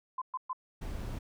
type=tone bursts; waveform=sine; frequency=1029 Hz; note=C6; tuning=29 cents flat; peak=-32 dBFS; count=3; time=0.18-0.531 s; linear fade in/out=5 ms; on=37 ms; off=120 ms
type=noise; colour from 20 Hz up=brown; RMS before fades=-38 dBFS; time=0.81-1.19 s; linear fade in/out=10 ms
effects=none